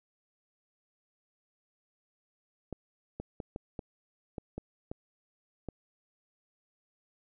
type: clicks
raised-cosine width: 2 ms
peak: -24 dBFS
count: 9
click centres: 2.727 / 3.2 / 3.402 / 3.561 / 3.792 / 4.382 / 4.58 / 4.915 / 5.687 s
effects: none